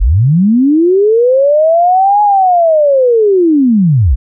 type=linear two-way sweep; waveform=sine; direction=up then down; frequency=37.37 to 840 to 49.46 Hz; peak=-5 dBFS; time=0-4.16 s; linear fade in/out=20 ms; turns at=2.22 s; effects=none